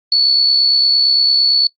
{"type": "tone with amplitude modulation", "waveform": "sine", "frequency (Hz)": 4435, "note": "C#8", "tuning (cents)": 0, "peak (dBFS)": -7, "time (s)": [0.12, 1.67], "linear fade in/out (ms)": 2, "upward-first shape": "sine", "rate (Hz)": 68.8, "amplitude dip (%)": 40, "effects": ["noise-tail reverb RT60 0.1 s tail -22 dB re dry", "Opus 24 kbps"]}